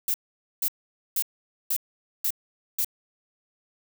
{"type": "noise bursts", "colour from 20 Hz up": "violet", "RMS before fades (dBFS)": -25, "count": 6, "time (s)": [0.08, 2.846], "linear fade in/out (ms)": 2, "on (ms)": 61, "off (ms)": 480, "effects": []}